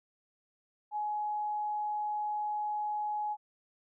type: tone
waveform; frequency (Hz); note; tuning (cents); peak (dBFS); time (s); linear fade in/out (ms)
sine; 841; G#5; +22; -31; 0.91-3.37; 50
effects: none